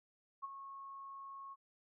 sine tone with ADSR envelope, 1095 Hz, C#6, 22 cents flat, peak -38 dBFS, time 0.42-1.56 s, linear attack 23 ms, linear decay 23 ms, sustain -9 dB, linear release 37 ms, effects none

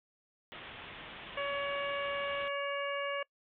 white low-pass noise, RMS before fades -48 dBFS, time 0.52-2.48 s, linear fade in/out 0 ms, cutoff 3500 Hz, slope 96 dB/octave
harmonic tone, 564 Hz, C#5, 30 cents sharp, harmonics 1 / 2 / 3 / 4 / 5, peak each -36 / -39 / -41 / -42 / -43 dBFS, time 1.37-3.23 s, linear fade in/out 5 ms
effects noise-tail reverb RT60 0.1 s tail -24 dB re dry

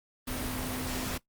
sine tone in noise, 254.1 Hz, B3, 49 cents sharp, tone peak -37 dBFS, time 0.27-1.18 s, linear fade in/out 10 ms, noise pink, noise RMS -35 dBFS, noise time 0.27-1.18 s, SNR -5 dB, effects noise-tail reverb RT60 0.1 s tail -18 dB re dry + Opus 32 kbps

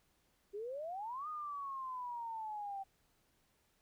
sine exponential two-way sweep, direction up then down, 392 to 1244.5 to 772 Hz, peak -40 dBFS, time 0.53-2.84 s, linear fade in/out 20 ms, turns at 1.28 s, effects pink hiss -75 dBFS RMS until 3.81 s

